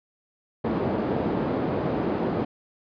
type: band-pass noise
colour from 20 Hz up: white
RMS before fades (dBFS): -26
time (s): 0.64-2.45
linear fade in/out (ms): 10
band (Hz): 120 to 450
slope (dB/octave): 12
effects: resampled to 11025 Hz